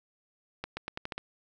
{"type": "accelerating click train", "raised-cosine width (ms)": 0.3, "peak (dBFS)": -19, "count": 7, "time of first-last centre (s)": [0.64, 1.18], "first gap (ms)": 130, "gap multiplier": 0.85, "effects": []}